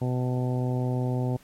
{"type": "harmonic tone", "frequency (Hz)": 125.9, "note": "B2", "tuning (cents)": 34, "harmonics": [1, 2, 3, 4, 5, 6, 7], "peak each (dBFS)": [-25, -31, -35, -37, -39, -41, -42], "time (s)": [0.01, 1.37], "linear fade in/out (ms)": 10, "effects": ["pink hiss -57 dBFS RMS until 1.43 s", "MP3 64 kbps"]}